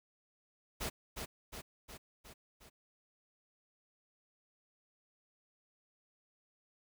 pink noise with echo, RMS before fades -38 dBFS, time 0.8-0.9 s, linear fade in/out 20 ms, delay 360 ms, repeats 5, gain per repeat -4 dB, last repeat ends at 2.7 s, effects none

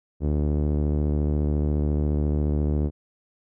sawtooth tone with low-pass filter, 74.3 Hz, D2, 21 cents sharp, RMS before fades -23 dBFS, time 0.2-2.91 s, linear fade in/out 50 ms, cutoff 390 Hz, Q 1.2, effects none

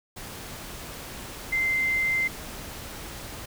sine tone in noise, 2081 Hz, C7, 10 cents flat, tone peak -22 dBFS, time 1.52-2.28 s, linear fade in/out 10 ms, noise pink, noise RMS -39 dBFS, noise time 0.16-3.46 s, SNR +14 dB, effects none

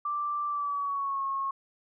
sine tone with pitch glide, 1174.7 to 1089.7 Hz, D6 to C#6, 0 to -30 cents, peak -28 dBFS, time 0.05-1.51 s, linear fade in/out 5 ms, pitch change -130 cents, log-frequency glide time 0.47-1.23 s, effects none

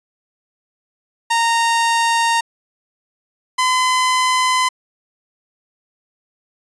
sawtooth tone pair in turn, 925 / 1018.8 Hz, A#5 / C6, -14 / -46 cents, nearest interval major second, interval 168 cents, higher second, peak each -10 dBFS, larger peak neither, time 1.3-2.41 / 3.58-4.69 s, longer neither, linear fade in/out 10 ms, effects resampled to 22050 Hz

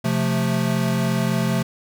square chord, F major, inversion second, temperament equal, 130.81 / 174.61 / 220 Hz, C3 / F3 / A3, 0 / 0 / 0 cents, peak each -24 dBFS, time 0.04-1.63 s, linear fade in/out 10 ms, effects none

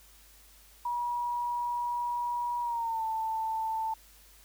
sine tone with pitch glide, 962 to 887.3 Hz, B5 to A5, -46 to +14 cents, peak -29 dBFS, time 0.85-3.94 s, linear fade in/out 5 ms, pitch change -140 cents, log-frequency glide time 2.61-3.04 s, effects added 50 Hz sine -59 dBFS peak until 4.44 s + white hiss -58 dBFS RMS until 4.44 s

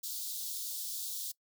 white high-pass noise, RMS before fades -39 dBFS, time 0.03-1.32 s, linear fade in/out 10 ms, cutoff 3500 Hz, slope 48 dB/octave, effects noise-tail reverb RT60 0.1 s tail -22 dB re dry

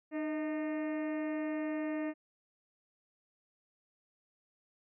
harmonic tone with a mistuned harmonic, 305.3 Hz, D#4, 33 cents flat, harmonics 1 / 2 / 3 / 4 / 5 / 6 / 7 / 8 / 9, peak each -34 / -40 / -51 / -52 / -58 / -48 / -53 / -57 / -60 dBFS, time 0.11-2.14 s, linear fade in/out 50 ms, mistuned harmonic 2, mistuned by +48 cents, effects none

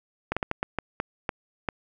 slowing click train, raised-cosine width 0.5 ms, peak -11 dBFS, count 9, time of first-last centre 0.32-1.688 s, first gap 46 ms, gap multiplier 1.36, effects none

